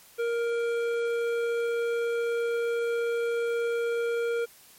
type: tone with hard clipping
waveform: sine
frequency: 468.1 Hz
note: A#4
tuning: 7 cents sharp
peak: -27 dBFS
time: 0.18-4.46 s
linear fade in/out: 20 ms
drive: 11 dB
effects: white hiss -54 dBFS RMS until 4.78 s + MP3 64 kbps